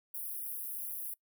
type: high-pass noise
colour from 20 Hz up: white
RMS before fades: -40 dBFS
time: 0.14-1.14 s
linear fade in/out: 5 ms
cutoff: 9900 Hz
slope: 96 dB/octave
effects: noise-tail reverb RT60 0.1 s tail -22 dB re dry